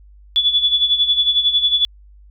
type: tone with tremolo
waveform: sine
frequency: 3436 Hz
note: A7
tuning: 42 cents flat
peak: -10 dBFS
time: 0.36-1.85 s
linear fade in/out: 0 ms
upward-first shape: sine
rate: 11 Hz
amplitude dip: 70%
effects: added 50 Hz sine -42 dBFS peak until 2.3 s